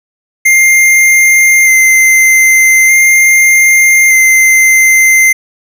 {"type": "tone with vibrato", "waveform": "square", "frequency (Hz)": 2093, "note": "C7", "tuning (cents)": 0, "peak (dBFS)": -4, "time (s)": [0.45, 5.33], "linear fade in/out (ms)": 10, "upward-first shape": "square", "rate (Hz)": 0.41, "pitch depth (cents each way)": 12, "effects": []}